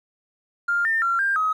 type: tone with pitch steps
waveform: triangle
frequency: 1400 / 1804 / 1371 / 1594 / 1268 Hz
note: F6 / A6 / F6 / G6 / D#6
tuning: +4 / +43 / -32 / +28 / +32 cents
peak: -15 dBFS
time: 0.68-1.53 s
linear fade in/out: 10 ms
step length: 170 ms
effects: tanh soft clip ceiling -17 dBFS